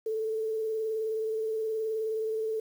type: tone with vibrato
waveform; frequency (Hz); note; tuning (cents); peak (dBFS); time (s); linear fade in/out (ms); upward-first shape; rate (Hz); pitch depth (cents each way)
sine; 440; A4; 0; -28; 0.06-2.6; 5; sine; 19; 24
effects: 9-bit